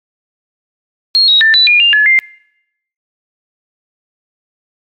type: tone with pitch steps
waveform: sine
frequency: 4265 / 3809 / 1781 / 3971 / 2429 / 2800 / 1709 / 2099 Hz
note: C8 / A#7 / A6 / B7 / D#7 / F7 / G#6 / C7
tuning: +32 / +37 / +21 / +9 / -42 / +4 / +49 / +5 cents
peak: -5 dBFS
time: 1.15-2.19 s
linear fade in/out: 0 ms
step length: 130 ms
effects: noise-tail reverb RT60 0.8 s tail -24 dB re dry + MP3 64 kbps